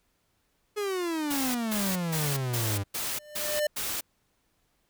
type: exponential sweep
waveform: 45% pulse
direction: down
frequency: 425.6 to 97.5 Hz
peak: -28 dBFS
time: 0.76-2.84 s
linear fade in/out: 20 ms
type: noise bursts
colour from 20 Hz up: white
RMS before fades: -32 dBFS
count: 7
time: 1.3-4.01 s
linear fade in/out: 10 ms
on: 250 ms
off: 160 ms
type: tone with exponential growth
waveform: square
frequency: 598 Hz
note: D5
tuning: 31 cents sharp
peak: -23 dBFS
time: 3.02-3.67 s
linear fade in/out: 5 ms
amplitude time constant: 140 ms
effects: pink hiss -72 dBFS RMS until 4.89 s